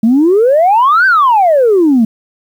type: exponential two-way sweep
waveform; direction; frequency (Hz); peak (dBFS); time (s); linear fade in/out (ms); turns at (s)
sine; up then down; 213.7 to 1584 to 213.7; -4; 0.03-2.05; 5; 1.06
effects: tanh soft clip ceiling -2 dBFS + 7-bit